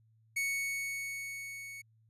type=tone with level ramp; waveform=45% pulse; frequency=2220 Hz; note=C#7; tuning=2 cents sharp; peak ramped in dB=-30 to -44 dBFS; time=0.36-1.82 s; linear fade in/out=10 ms; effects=added 111 Hz sine -64 dBFS peak until 2.09 s + resampled to 32000 Hz